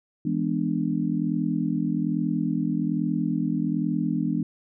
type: chord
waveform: sine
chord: E dominant seventh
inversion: none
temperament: just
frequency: 164.81 / 206 / 247.2 / 296.7 Hz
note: E3 / G#3 / B3 / D4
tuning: 0 / -14 / +2 / +18 cents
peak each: -28 dBFS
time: 0.25-4.43 s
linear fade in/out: 5 ms
effects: none